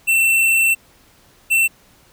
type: tone pair in turn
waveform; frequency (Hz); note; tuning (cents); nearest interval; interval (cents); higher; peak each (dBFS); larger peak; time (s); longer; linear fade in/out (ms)
square; 2689 / 2689; E7 / E7; +34 / +34; unison; 0; neither; -13; neither; 0.07-0.75 / 1.5-1.68; first; 20
effects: pink hiss -52 dBFS RMS until 2.12 s